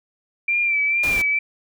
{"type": "tone with vibrato", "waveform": "sine", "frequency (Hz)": 2349, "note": "D7", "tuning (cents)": 0, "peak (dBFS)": -17, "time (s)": [0.48, 1.39], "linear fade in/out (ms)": 5, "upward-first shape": "sine", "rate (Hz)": 2.2, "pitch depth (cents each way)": 46}
{"type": "noise", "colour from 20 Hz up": "pink", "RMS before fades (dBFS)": -30, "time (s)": [1.03, 1.22], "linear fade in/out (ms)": 5}
{"effects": []}